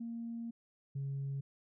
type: tone pair in turn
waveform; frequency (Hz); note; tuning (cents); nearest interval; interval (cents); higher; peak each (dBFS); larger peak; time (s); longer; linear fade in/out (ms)
sine; 232 / 137.95; A#3 / C#3; -8 / -8; major sixth; 900; first; -38 / -34; second; 0-0.51 / 0.95-1.41; first; 10
effects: tanh soft clip ceiling -33 dBFS